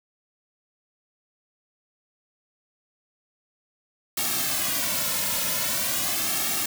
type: noise with flanger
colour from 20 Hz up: white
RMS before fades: -26 dBFS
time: 4.17-6.66 s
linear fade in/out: 5 ms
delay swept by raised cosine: 2 to 2.59 ms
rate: 0.43 Hz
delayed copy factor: -0.85
effects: none